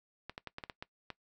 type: clicks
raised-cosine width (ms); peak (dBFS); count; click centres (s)
0.3; -25; 8; 0.296 / 0.379 / 0.473 / 0.584 / 0.638 / 0.698 / 0.825 / 1.103
effects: noise-tail reverb RT60 0.1 s tail -20 dB re dry